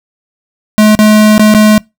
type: tone with dropouts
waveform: square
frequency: 213.5 Hz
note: G#3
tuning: 48 cents sharp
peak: -3 dBFS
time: 0.78-1.78 s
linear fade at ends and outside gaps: 0 ms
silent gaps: 0.951-0.99 / 1.38-1.395 / 1.54-1.548 s
effects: noise-tail reverb RT60 0.2 s tail -24 dB re dry